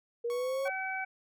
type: linear sweep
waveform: sine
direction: up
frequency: 466.2 to 557 Hz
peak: -30 dBFS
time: 0.24-0.7 s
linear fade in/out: 10 ms
type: tone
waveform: sawtooth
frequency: 1108.7 Hz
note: C#6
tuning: in tune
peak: -38 dBFS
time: 0.3-0.68 s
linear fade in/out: 0 ms
type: harmonic tone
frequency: 762 Hz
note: G5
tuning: 49 cents flat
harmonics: 1 / 2 / 3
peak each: -37 / -37 / -37 dBFS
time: 0.65-1.05 s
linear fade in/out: 10 ms
effects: none